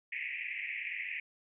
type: band-pass noise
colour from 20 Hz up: white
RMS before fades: -39 dBFS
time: 0.12-1.2 s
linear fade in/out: 5 ms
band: 1900 to 2600 Hz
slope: 96 dB/octave
effects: none